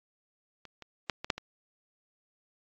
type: clicks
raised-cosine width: 0.2 ms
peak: -29 / -27 / -11 / -19 / -7 / -21 dBFS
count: 6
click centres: 0.653 / 0.823 / 1.097 / 1.245 / 1.302 / 1.38 s
effects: low-pass 5000 Hz 12 dB/octave + AAC 32 kbps